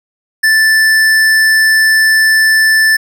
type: tone with tanh clipping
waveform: sine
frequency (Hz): 1760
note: A6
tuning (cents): 0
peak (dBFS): -8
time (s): 0.43-2.97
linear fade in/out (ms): 10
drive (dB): 17
effects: none